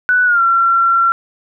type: tone with pitch glide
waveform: sine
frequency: 1486 to 1362.7 Hz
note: F#6 to F6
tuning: +7 to -43 cents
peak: -9 dBFS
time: 0.09-1.12 s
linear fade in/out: 0 ms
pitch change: -150 cents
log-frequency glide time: 0.25-0.41 s
effects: none